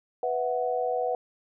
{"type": "chord", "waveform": "sine", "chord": "B suspended fourth", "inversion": "none", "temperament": "equal", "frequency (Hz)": [493.9, 659.3, 740], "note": ["B4", "E5", "F#5"], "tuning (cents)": [0, 0, 0], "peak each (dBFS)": [-28, -32, -29], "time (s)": [0.23, 1.15], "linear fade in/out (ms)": 2, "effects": []}